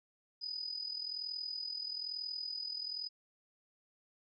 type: tone with amplitude modulation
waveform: sine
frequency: 4978 Hz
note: D#8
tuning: in tune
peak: -35 dBFS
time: 0.41-3.09 s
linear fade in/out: 20 ms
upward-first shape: sine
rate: 41.1 Hz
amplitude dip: 70%
effects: none